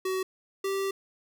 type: tone pair in turn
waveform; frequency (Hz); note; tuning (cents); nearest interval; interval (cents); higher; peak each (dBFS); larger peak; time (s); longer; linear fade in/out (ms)
square; 376.2 / 390.1; F#4 / G4; +29 / -8; minor second; 63; second; -28; neither; 0.05-0.23 / 0.64-0.91; second; 5
effects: none